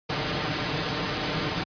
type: noise with comb filter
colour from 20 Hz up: pink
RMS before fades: -27 dBFS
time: 0.09-1.64 s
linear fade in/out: 10 ms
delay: 6.6 ms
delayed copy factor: +0.55
effects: high-pass 80 Hz 12 dB/octave + resampled to 11025 Hz